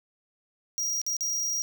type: tone with dropouts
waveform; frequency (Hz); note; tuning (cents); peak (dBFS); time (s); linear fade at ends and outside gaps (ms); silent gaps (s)
square; 5710; F8; +37; -27; 0.78-1.62; 0; 1.016-1.065 / 1.167-1.208
effects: none